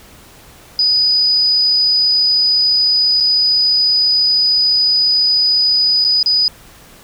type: tone with dropouts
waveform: sine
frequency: 4967 Hz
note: D#8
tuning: 4 cents flat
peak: -10 dBFS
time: 0.79-6.48 s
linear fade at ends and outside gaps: 1 ms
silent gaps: 3.202-3.206 / 6.042-6.048 / 6.229-6.26 s
effects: pink hiss -42 dBFS RMS until 7.03 s